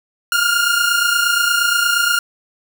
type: tone pair together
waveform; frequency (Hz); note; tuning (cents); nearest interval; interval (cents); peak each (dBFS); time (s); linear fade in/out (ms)
sawtooth; 1396.9 / 1425.4; F6 / F6; 0 / +35; unison; 35; -13; 0.32-2.19; 2
effects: none